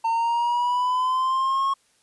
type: linear sweep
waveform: triangle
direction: up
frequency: 905 to 1095 Hz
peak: -18 dBFS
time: 0.04-1.74 s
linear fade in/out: 10 ms
effects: white hiss -63 dBFS RMS until 2.02 s + resampled to 24000 Hz